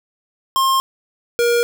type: tone pair in turn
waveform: square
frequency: 1065 / 474.4 Hz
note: C6 / A#4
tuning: +30 / +30 cents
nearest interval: octave + major second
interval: 1400 cents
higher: first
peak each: -14 dBFS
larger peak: neither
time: 0.56-0.8 / 1.39-1.63 s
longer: neither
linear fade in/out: 0 ms
effects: none